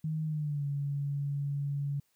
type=tone with pitch glide; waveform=sine; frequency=156.6 to 141.95 Hz; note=D#3 to C#3; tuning=+11 to +41 cents; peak=-30 dBFS; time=0.04-2 s; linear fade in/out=5 ms; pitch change=-170 cents; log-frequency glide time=0.25-0.65 s; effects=white hiss -74 dBFS RMS until 2.15 s